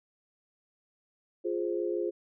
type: chord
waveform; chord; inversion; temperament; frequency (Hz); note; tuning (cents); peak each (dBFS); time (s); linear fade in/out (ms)
sine; F minor; none; equal; 349.2 / 415.3 / 523.3; F4 / Ab4 / C5; 0 / 0 / 0; -31 / -33 / -36; 1.44-2.11; 20
effects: none